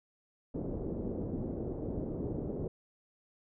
white low-pass noise, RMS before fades -37 dBFS, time 0.54-2.68 s, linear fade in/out 5 ms, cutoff 440 Hz, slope 24 dB/octave, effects none

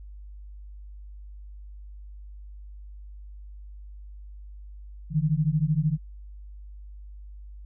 sine beating tone pair, 147.7 / 160.7 Hz, D3 / E3, +10 / -44 cents, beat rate 13 Hz, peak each -24 dBFS, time 5.1-5.98 s, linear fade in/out 50 ms, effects added 50 Hz sine -40 dBFS peak until 7.65 s

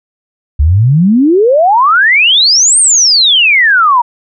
sine exponential two-way sweep, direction up then down, 67.5 to 8990 to 923 Hz, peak -4 dBFS, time 0.59-4.02 s, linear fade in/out 10 ms, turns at 2.79 s, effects none

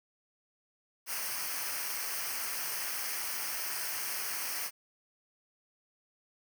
white noise with comb filter, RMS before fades -36 dBFS, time 1.06-4.71 s, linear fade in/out 50 ms, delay 0.27 ms, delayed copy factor -0.75, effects none

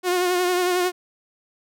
sawtooth tone with vibrato, 360 Hz, F#4, 47 cents flat, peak -15 dBFS, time 0.03-0.92 s, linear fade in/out 50 ms, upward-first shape triangle, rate 11 Hz, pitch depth 43 cents each way, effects none

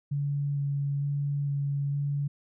sine tone with vibrato, 142 Hz, C#3, 42 cents sharp, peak -26 dBFS, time 0.11-2.28 s, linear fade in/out 10 ms, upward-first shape square, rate 1.1 Hz, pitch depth 9 cents each way, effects none

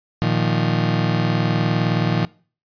35% pulse chord, Bb suspended fourth, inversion none, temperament just, 116.54 / 155.39 / 174.81 Hz, Bb2 / Eb3 / F3, 0 / -2 / +2 cents, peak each -20 dBFS, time 0.22-2.25 s, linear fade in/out 0 ms, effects noise-tail reverb RT60 0.4 s tail -22 dB re dry + resampled to 11025 Hz

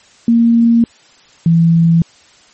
sine tone pair in turn, 232.4 / 166.39 Hz, A#3 / E3, -5 / +16 cents, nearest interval tritone, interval 579 cents, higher first, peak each -6 dBFS, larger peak neither, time 0.28-0.84 / 1.46-2.02 s, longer neither, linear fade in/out 2 ms, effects white hiss -46 dBFS RMS until 2.53 s + MP3 32 kbps

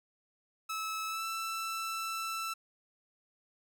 sawtooth tone with pitch glide, 1300 to 1328.9 Hz, E6 to E6, -24 to +14 cents, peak -31 dBFS, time 0.69-2.54 s, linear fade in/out 10 ms, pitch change +38 cents, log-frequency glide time 1.07-1.25 s, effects none

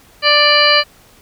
harmonic tone, 589 Hz, D5, 5 cents sharp, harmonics 1 / 2 / 3 / 4 / 5 / 7 / 8, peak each -16 / -16 / -16 / -16 / -16 / -16 / -16 dBFS, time 0.22-0.84 s, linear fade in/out 50 ms, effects pink hiss -47 dBFS RMS until 1.21 s

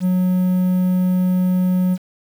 triangle tone with quantisation, 182.9 Hz, F#3, 20 cents flat, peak -12 dBFS, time 0-1.98 s, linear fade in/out 50 ms, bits 7, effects none

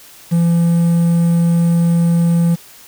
triangle tone with quantisation, 169.4 Hz, E3, 48 cents sharp, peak -8 dBFS, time 0.31-2.56 s, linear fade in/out 20 ms, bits 6, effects white hiss -41 dBFS RMS until 2.87 s

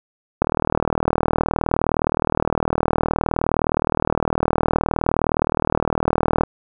click train, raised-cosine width 1 ms, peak -3 dBFS, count 238, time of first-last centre 0.42-6.435 s, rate 39.4 Hz, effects none

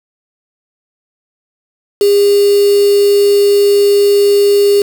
sine tone with quantisation, 405.1 Hz, G#4, 43 cents flat, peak -6 dBFS, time 2.01-4.82 s, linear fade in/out 2 ms, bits 3, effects none

